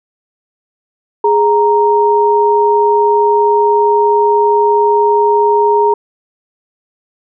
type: tone pair together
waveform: sine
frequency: 415.3 / 932.3 Hz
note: G#4 / A#5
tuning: 0 / 0 cents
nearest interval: octave + major second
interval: 1400 cents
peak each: -10 dBFS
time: 1.24-5.94 s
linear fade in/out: 5 ms
effects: none